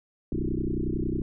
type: tone with frequency modulation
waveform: sine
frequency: 177.7 Hz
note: F3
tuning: 30 cents sharp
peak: -25 dBFS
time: 0.32-1.22 s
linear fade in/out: 2 ms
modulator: 31 Hz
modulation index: 6.1
effects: none